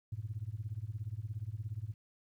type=tone with tremolo; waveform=sine; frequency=107.4 Hz; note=A2; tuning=41 cents flat; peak=-33 dBFS; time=0.12-1.94 s; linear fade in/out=5 ms; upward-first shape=sine; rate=17 Hz; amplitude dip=95%; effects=tanh soft clip ceiling -30 dBFS + 12-bit